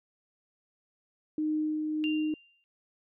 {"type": "tone with tremolo", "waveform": "sine", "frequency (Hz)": 307.7, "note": "D#4", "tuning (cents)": -19, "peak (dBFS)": -26, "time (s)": [1.38, 2.34], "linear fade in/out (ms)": 2, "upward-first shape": "sine", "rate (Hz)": 1.6, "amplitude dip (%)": 30}
{"type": "tone with exponential decay", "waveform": "sine", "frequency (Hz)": 2785, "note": "F7", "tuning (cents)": -5, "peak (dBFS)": -31, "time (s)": [2.04, 2.64], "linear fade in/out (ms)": 0, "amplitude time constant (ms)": 130}
{"effects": []}